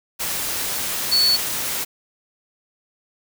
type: tone in noise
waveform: sine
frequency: 4435 Hz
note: C#8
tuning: in tune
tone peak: -14 dBFS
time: 1.11-1.37 s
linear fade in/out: 20 ms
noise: white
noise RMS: -25 dBFS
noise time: 0.19-1.85 s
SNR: +8 dB
effects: none